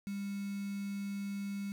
sine tone with quantisation, 200 Hz, G3, 35 cents sharp, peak -36 dBFS, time 0.07-1.72 s, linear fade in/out 0 ms, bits 8, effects none

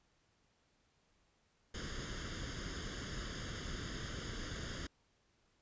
pink noise with comb filter, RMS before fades -43 dBFS, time 1.74-4.87 s, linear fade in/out 5 ms, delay 0.6 ms, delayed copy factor +0.75, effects pink hiss -75 dBFS RMS until 5.61 s + resampled to 16000 Hz

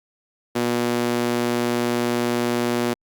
sawtooth tone with high-pass filter, 120 Hz, B2, 49 cents flat, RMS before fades -22 dBFS, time 0.55-2.94 s, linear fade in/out 10 ms, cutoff 280 Hz, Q 1.6, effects Opus 48 kbps

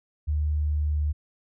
sine tone with pitch glide, 75.2 to 74.72 Hz, D2 to D2, +42 to +30 cents, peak -22 dBFS, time 0.27-1.13 s, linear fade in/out 20 ms, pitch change -12 cents, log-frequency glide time 0.52-0.98 s, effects none

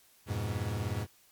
40% pulse chord, F diminished, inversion none, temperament equal, 87.31 / 103.83 / 123.47 Hz, F2 / Ab2 / Cb3, 0 / 0 / 0 cents, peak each -37 / -33 / -37 dBFS, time 0.26-1.07 s, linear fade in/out 50 ms, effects white hiss -63 dBFS RMS until 1.31 s + MP3 96 kbps

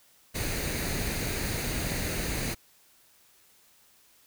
pink noise with comb filter, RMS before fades -31 dBFS, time 0.34-2.55 s, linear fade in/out 20 ms, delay 0.46 ms, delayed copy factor +0.5, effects white hiss -61 dBFS RMS until 4.26 s

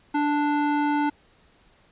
square tone with band-pass filter, 293.7 Hz, D4, in tune, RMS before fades -23 dBFS, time 0.14-1.1 s, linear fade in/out 10 ms, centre 790 Hz, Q 0.92, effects pink hiss -59 dBFS RMS until 1.91 s + resampled to 8000 Hz

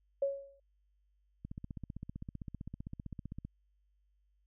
sine tone with exponential decay, 554 Hz, C#5, 1 cent flat, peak -26 dBFS, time 0.22-0.6 s, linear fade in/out 5 ms, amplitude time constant 82 ms
click train, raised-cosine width 5 ms, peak -30 dBFS, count 32, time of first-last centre 1.45-3.45 s, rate 15.5 Hz
effects added 50 Hz sine -70 dBFS peak until 4.46 s

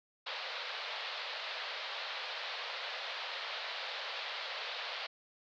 white band-pass noise, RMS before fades -41 dBFS, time 0.26-5.07 s, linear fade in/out 10 ms, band 480 to 4400 Hz, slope 48 dB/octave, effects none

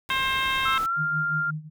pink noise, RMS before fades -39 dBFS, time 0.09-0.86 s, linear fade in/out 0 ms
harmonic tone, 530 Hz, C5, 22 cents sharp, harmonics 2 / 3 / 4 / 5 / 6 / 7, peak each -27 / -29 / -30 / -31 / -32 / -32 dBFS, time 0.1-0.78 s, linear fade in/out 2 ms
sine tone with pitch glide, 1318.5 to 1396.1 Hz, E6 to F6, 0 to -1 cents, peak -23 dBFS, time 0.65-1.51 s, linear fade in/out 10 ms, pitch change +99 cents, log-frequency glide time 0.82-0.97 s
sine tone with tremolo, 154.3 Hz, D#3, 14 cents flat, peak -27 dBFS, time 0.96-1.7 s, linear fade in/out 50 ms, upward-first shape sine, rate 5.6 Hz, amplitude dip 85%
effects none

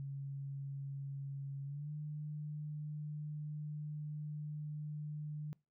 sine tone with pitch glide, 138.59 to 150.26 Hz, C#3 to D3, 0 to +40 cents, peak -40 dBFS, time 0-5.53 s, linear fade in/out 0 ms, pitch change +140 cents, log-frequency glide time 1.64-1.91 s, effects noise-tail reverb RT60 0.3 s tail -24 dB re dry

